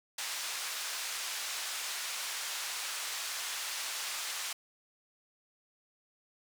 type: band-pass noise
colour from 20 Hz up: white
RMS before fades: -38 dBFS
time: 0.18-4.53 s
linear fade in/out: 5 ms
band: 920 to 7400 Hz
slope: 12 dB/octave
effects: none

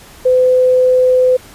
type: tone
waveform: sine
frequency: 508 Hz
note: B4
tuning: 49 cents sharp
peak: -7 dBFS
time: 0.25-1.37 s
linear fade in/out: 10 ms
effects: pink hiss -39 dBFS RMS until 1.54 s + resampled to 32000 Hz

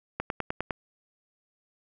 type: click train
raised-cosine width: 0.5 ms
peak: -14 dBFS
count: 6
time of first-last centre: 0.2-0.708 s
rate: 9.85 Hz
effects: none

